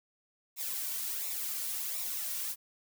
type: noise with flanger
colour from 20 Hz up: blue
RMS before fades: -36 dBFS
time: 0.56-2.56 s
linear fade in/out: 50 ms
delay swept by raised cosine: 0.63 to 2.43 ms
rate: 1.4 Hz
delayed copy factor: -0.6
effects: none